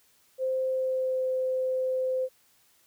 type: tone with pitch glide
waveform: sine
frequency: 521 to 516.5 Hz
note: C5 to C5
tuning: -7 to -22 cents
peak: -25 dBFS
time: 0.38-2.29 s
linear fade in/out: 50 ms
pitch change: -15 cents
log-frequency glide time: 0.69-1.26 s
effects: white hiss -64 dBFS RMS until 2.86 s